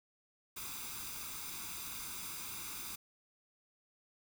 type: noise with comb filter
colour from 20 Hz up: white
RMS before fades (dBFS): -44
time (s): 0.56-2.96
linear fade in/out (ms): 10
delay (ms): 0.82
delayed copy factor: +0.7
effects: none